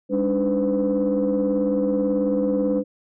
sine tone cluster, 202.3 / 287.7 / 306 / 505 Hz, G#3 / D4 / D#4 / B4, -45 / -36 / -29 / +39 cents, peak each -23 / -22 / -29 / -21 dBFS, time 0.09-2.84 s, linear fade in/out 50 ms, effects tanh soft clip ceiling -13 dBFS

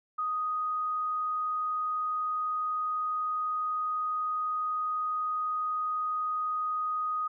sine tone, 1246 Hz, D#6, 2 cents sharp, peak -28 dBFS, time 0.18-7.28 s, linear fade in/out 10 ms, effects none

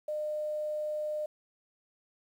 sine tone with quantisation, 606 Hz, D#5, 46 cents flat, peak -31 dBFS, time 0.08-1.26 s, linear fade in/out 5 ms, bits 10, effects none

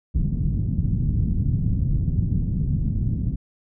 white low-pass noise, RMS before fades -22 dBFS, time 0.14-3.36 s, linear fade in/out 10 ms, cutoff 170 Hz, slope 24 dB/octave, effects none

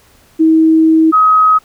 sine tone pair in turn, 320 / 1267.1 Hz, D#4 / D#6, +49 / +31 cents, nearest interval 2 octaves, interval 2382 cents, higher second, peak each -5 dBFS, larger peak neither, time 0.39-1.12 / 1.12-1.59 s, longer first, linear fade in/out 20 ms, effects pink hiss -48 dBFS RMS until 1.64 s

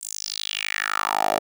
10% pulse tone with high-pass filter sweep, 51.91 Hz, G#1, in tune, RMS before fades -26 dBFS, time 0.01-1.39 s, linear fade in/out 10 ms, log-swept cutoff 8400 to 550 Hz, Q 4.2, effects none

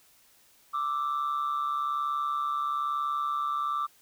sine tone pair together, 1174.7 / 1315.8 Hz, D6 / E6, 0 / -4 cents, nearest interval major second, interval 196 cents, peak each -26 / -32 dBFS, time 0.73-3.87 s, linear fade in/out 20 ms, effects tanh soft clip ceiling -24 dBFS + white hiss -61 dBFS RMS until 4.01 s

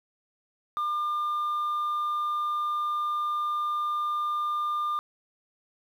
sine tone, 1200 Hz, D6, 37 cents sharp, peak -23 dBFS, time 0.77-4.99 s, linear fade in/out 0 ms, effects tanh soft clip ceiling -25 dBFS + 9-bit

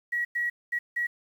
sine tone bursts at uneven times, 1916 Hz, A#6, 47 cents sharp, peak -25 dBFS, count 4, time 0.12-0.25 / 0.35-0.5 / 0.72-0.79 / 0.96-1.07 s, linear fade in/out 10 ms, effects 9-bit

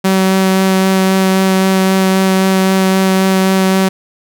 sawtooth tone with vibrato, 190 Hz, F#3, 46 cents sharp, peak -5 dBFS, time 0.04-3.89 s, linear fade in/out 10 ms, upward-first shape sine, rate 3.8 Hz, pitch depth 9 cents each way, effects none

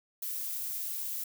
violet noise, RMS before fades -36 dBFS, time 0.22-1.24 s, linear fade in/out 5 ms, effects none

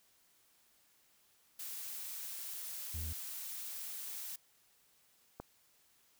blue noise, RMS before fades -44 dBFS, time 1.59-4.36 s, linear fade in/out 5 ms
triangle tone, 79.3 Hz, D#2, 33 cents sharp, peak -37 dBFS, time 2.94-3.13 s, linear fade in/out 5 ms
click, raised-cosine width 1 ms, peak -29 dBFS, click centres 5.4 s
effects white hiss -70 dBFS RMS until 6.19 s

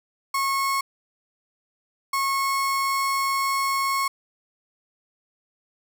35% pulse tone bursts at uneven times, 1093 Hz, C#6, 25 cents flat, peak -20 dBFS, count 2, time 0.34-0.81 / 2.13-4.08 s, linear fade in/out 5 ms, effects none

